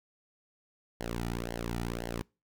sawtooth tone with flanger, 58.27 Hz, A#1, in tune, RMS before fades -36 dBFS, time 1-2.22 s, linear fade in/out 0 ms, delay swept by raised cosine 0.8 to 1.9 ms, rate 1.9 Hz, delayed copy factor -0.9, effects noise-tail reverb RT60 0.3 s tail -26 dB re dry

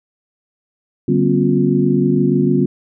sine tone cluster, 146 / 192 / 242.9 / 269.4 / 357.3 Hz, D3 / G3 / B3 / C#4 / F4, -10 / -36 / -29 / -49 / +40 cents, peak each -18 dBFS, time 1.08-2.66 s, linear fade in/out 5 ms, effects none

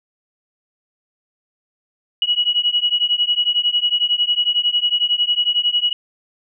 sine beating tone pair, 2912 / 2923 Hz, F#7 / F#7, -28 / -22 cents, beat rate 11 Hz, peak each -18 dBFS, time 2.22-5.93 s, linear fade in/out 2 ms, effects none

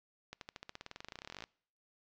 accelerating click train, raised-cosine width 0.2 ms, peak -27 dBFS, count 28, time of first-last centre 0.33-1.44 s, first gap 82 ms, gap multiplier 0.94, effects noise-tail reverb RT60 0.6 s tail -25 dB re dry + low-pass 6000 Hz 12 dB/octave

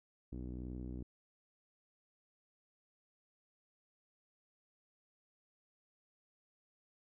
sawtooth tone with low-pass filter, 62 Hz, B1, 7 cents sharp, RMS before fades -44 dBFS, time 0.32-1.03 s, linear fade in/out 5 ms, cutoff 300 Hz, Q 2.6, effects none

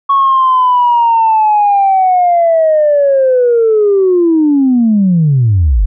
sine linear sweep, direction down, 1111 to 41.2 Hz, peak -5 dBFS, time 0.09-5.86 s, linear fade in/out 10 ms, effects tanh soft clip ceiling -2 dBFS

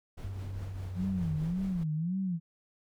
brown noise with tremolo, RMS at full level -42 dBFS, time 0.17-1.84 s, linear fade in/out 10 ms, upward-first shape triangle, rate 4.9 Hz, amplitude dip 50%
sine tone with pitch glide, 96 to 91.56 Hz, G2 to F#2, -36 to -18 cents, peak -36 dBFS, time 0.24-1.38 s, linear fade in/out 5 ms, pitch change -82 cents, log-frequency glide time 0.71-1.08 s
sine tone with vibrato, 171.6 Hz, F3, 30 cents flat, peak -29 dBFS, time 0.95-2.4 s, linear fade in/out 50 ms, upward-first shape sine, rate 1.8 Hz, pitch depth 200 cents each way
effects none

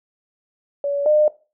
sine tone pair in turn, 568 / 605.3 Hz, C#5 / D#5, +42 / -48 cents, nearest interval minor second, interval 110 cents, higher second, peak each -19 / -12 dBFS, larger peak second, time 0.84-1.06 / 1.06-1.28 s, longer neither, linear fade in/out 2 ms, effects noise-tail reverb RT60 0.3 s tail -18 dB re dry

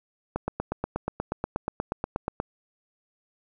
click train, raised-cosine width 1 ms, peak -13 dBFS, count 18, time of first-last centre 0.36-2.401 s, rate 8.33 Hz, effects none

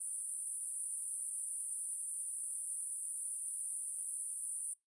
white band-pass noise, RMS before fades -41 dBFS, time 0-4.74 s, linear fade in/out 10 ms, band 9000 to 10000 Hz, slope 96 dB/octave, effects noise-tail reverb RT60 0.2 s tail -24 dB re dry + resampled to 24000 Hz

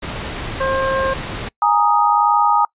pink noise, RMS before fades -26 dBFS, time 0.02-1.49 s, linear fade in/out 10 ms
harmonic tone, 533 Hz, C5, 32 cents sharp, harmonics 1 / 2 / 3, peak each -18 / -21 / -25 dBFS, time 0.6-1.14 s, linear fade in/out 10 ms
sine chord, Ab suspended second, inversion none, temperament equal, 830.6 / 932.3 / 1244.5 Hz, Ab5 / Bb5 / Eb6, 0 / 0 / 0 cents, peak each -16 dBFS, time 1.62-2.65 s, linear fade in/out 2 ms
effects noise-tail reverb RT60 0.1 s tail -25 dB re dry + resampled to 8000 Hz

